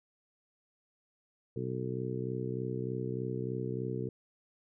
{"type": "harmonic tone", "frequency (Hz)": 63.3, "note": "B1", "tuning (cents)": 43, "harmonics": [2, 3, 4, 5, 6, 7], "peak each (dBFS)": [-37, -41, -43, -43, -40, -40], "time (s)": [1.56, 4.09], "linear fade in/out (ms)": 5, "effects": []}